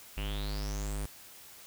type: tone with low-pass filter sweep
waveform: square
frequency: 50.9 Hz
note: G#1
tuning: 34 cents flat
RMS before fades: -35 dBFS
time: 0.17-1.06 s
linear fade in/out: 5 ms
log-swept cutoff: 2700 to 9800 Hz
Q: 9.3
effects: white hiss -52 dBFS RMS until 1.66 s